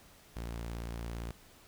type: tone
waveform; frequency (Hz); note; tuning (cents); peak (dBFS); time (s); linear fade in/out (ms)
sawtooth; 57.6; A#1; -20; -34; 0.36-1.31; 0
effects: pink hiss -59 dBFS RMS until 1.67 s